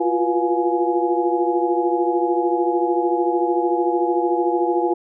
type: tone cluster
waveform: sine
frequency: 345 / 358.4 / 488.3 / 705 / 838 Hz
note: F4 / F4 / B4 / F5 / G#5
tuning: -21 / +45 / -20 / +16 / +15 cents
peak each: -20 / -23 / -26 / -27 / -23 dBFS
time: 0-4.94 s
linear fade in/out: 10 ms
effects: none